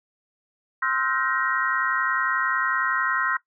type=tone cluster; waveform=sine; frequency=1048 / 1303 / 1414 / 1554 / 1884 Hz; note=C6 / E6 / F6 / G6 / A#6; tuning=+2 / -20 / +21 / -16 / +18 cents; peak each=-28 dBFS; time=0.82-3.37 s; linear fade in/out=5 ms; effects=noise-tail reverb RT60 0.1 s tail -18 dB re dry